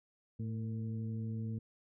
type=harmonic tone with a mistuned harmonic; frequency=111 Hz; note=A2; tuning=16 cents sharp; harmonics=1 / 2 / 3 / 4; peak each=-37 / -41 / -56 / -54 dBFS; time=0.39-1.59 s; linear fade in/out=10 ms; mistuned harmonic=4; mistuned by=+49 cents; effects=none